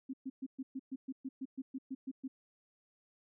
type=tone bursts; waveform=sine; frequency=264.8 Hz; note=C4; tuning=21 cents sharp; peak=-37 dBFS; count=14; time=0.09-2.28 s; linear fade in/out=10 ms; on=45 ms; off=120 ms; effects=none